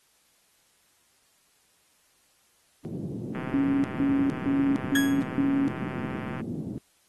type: band-pass noise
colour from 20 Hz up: white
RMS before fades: -34 dBFS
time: 2.85-6.78 s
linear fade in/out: 0 ms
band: 110 to 310 Hz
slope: 24 dB/octave
type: click train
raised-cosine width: 0.5 ms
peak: -25 dBFS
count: 395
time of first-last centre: 3.35-6.404 s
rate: 129 Hz
type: tone bursts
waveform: sine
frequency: 277.2 Hz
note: C#4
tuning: in tune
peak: -21 dBFS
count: 5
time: 3.54-5.68 s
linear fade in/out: 0 ms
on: 300 ms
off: 160 ms
type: tone with exponential decay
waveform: 35% pulse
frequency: 1661.2 Hz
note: G#6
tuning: in tune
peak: -20 dBFS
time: 4.95-5.27 s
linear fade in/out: 5 ms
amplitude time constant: 69 ms
effects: white hiss -65 dBFS RMS until 7.08 s + AAC 32 kbps